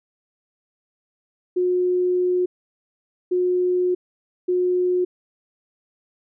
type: tone bursts at uneven times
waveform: sine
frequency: 361.4 Hz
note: F#4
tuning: 41 cents flat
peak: -17 dBFS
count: 3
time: 1.56-2.46 / 3.31-3.95 / 4.48-5.05 s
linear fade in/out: 10 ms
effects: none